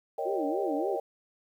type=chord; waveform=sine; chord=Eb dominant seventh; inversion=second; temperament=equal; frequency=466.2 / 554.4 / 622.3 / 784 Hz; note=Bb4 / Db5 / Eb5 / G5; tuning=0 / 0 / 0 / 0 cents; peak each=-35 dBFS; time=0.18-1 s; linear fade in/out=5 ms
type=tone with vibrato; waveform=sine; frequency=339.7 Hz; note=F4; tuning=48 cents flat; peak=-30 dBFS; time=0.25-0.97 s; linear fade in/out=20 ms; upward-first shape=sine; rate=3.5 Hz; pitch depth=300 cents each way
effects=10-bit